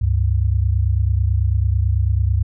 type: tone pair together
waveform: sine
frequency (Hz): 70 / 99.09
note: C#2 / G2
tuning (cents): +18 / +19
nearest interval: tritone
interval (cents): 601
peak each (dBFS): -17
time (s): 0.01-2.43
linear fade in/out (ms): 10
effects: none